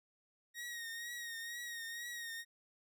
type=tone with vibrato; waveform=sawtooth; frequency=1875 Hz; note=A#6; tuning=10 cents sharp; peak=-39 dBFS; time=0.54-2.45 s; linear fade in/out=50 ms; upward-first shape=triangle; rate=2.1 Hz; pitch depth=51 cents each way; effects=none